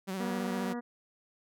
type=tone with vibrato; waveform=sawtooth; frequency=189.8 Hz; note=F#3; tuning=44 cents sharp; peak=-30 dBFS; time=0.07-0.74 s; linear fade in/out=20 ms; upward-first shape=sine; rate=15 Hz; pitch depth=50 cents each way
type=harmonic tone; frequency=240.3 Hz; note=B3; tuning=47 cents flat; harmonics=1 / 2 / 3 / 4 / 5 / 6 / 7 / 8; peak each=-35 / -41 / -45 / -47 / -49 / -51 / -52 / -53 dBFS; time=0.19-0.81 s; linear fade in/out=20 ms
effects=none